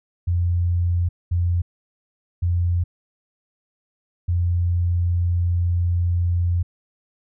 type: tone bursts at uneven times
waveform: sine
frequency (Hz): 87.31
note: F2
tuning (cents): 0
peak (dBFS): -17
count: 4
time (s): 0.27-1.09 / 1.31-1.62 / 2.42-2.84 / 4.28-6.63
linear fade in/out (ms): 10
effects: none